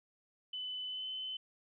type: tone with pitch glide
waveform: sine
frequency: 3010 to 3043 Hz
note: F#7 to F#7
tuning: +29 to +48 cents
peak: -38 dBFS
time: 0.53-1.37 s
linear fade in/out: 5 ms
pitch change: +19 cents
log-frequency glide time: 0.87-1.06 s
effects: none